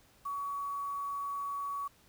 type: tone with quantisation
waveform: sine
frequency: 1128 Hz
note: C#6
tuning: 30 cents sharp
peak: -34 dBFS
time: 0.25-1.88 s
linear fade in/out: 10 ms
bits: 9
effects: pink hiss -64 dBFS RMS until 2.08 s